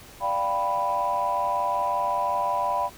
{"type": "chord", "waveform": "sine", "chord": "G dominant seventh", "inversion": "second", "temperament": "equal", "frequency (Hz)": [587.3, 698.5, 784, 987.8], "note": ["D5", "F5", "G5", "B5"], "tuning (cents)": [0, 0, 0, 0], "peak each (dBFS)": [-30, -29, -29, -24], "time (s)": [0.2, 2.9], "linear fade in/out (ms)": 50, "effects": ["tanh soft clip ceiling -15 dBFS", "pink hiss -47 dBFS RMS until 2.97 s"]}